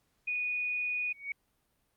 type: tone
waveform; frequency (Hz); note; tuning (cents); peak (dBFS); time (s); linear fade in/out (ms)
sine; 2469; D#7; -14; -30; 0.27-1.13; 10
type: tone with exponential growth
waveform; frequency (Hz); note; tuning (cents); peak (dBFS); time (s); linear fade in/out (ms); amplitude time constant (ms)
sine; 2240; C#7; +18; -30; 1.06-1.32; 2; 56
effects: pink hiss -75 dBFS RMS until 1.96 s + Opus 48 kbps